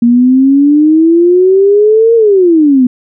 sine exponential two-way sweep, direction up then down, 233.7 to 466.2 to 244.3 Hz, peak -3 dBFS, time 0.02-2.87 s, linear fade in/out 5 ms, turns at 2.15 s, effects none

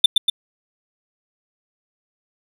triangle tone with echo, 3559 Hz, A7, 19 cents sharp, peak -4 dBFS, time 0.04-0.06 s, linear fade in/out 5 ms, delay 120 ms, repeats 2, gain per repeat -4 dB, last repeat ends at 0.3 s, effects none

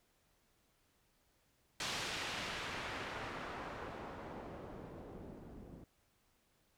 white noise with low-pass filter sweep, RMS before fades -45 dBFS, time 1.8-5.84 s, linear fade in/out 2 ms, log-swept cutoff 4800 to 250 Hz, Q 0.79, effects pink hiss -75 dBFS RMS until 6.77 s

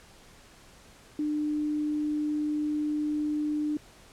sine tone, 300 Hz, D4, 37 cents sharp, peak -26 dBFS, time 1.19-3.77 s, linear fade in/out 2 ms, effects pink hiss -54 dBFS RMS until 4.12 s + low-pass 10000 Hz 12 dB/octave

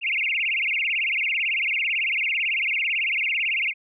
sine tone with vibrato, 2422 Hz, D#7, 47 cents flat, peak -21 dBFS, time 0.01-3.74 s, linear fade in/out 50 ms, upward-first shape sine, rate 18 Hz, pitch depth 260 cents each way, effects none

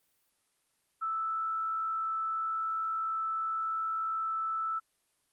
sine tone with frequency modulation, 1318.5 Hz, E6, in tune, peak -30 dBFS, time 1.01-4.8 s, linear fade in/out 20 ms, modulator 62.1 Hz, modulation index 0.24, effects white hiss -74 dBFS RMS until 5.32 s + Opus 32 kbps

